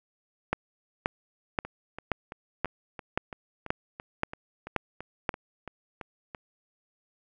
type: two click trains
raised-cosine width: 0.5 ms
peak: -23 / -10 dBFS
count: 15 / 10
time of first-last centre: 1.65-6.348 / 0.53-5.292 s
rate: 2.98 / 1.89 Hz
effects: none